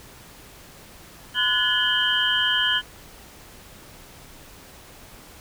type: tone cluster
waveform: sine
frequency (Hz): 1017 / 1463 / 1710 / 2921 / 3130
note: C6 / F#6 / A6 / F#7 / G7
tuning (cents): -50 / -20 / -50 / -23 / -3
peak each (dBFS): -31 / -26 / -25 / -27 / -22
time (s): 1.34-2.82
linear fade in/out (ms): 50
effects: pink hiss -46 dBFS RMS until 5.4 s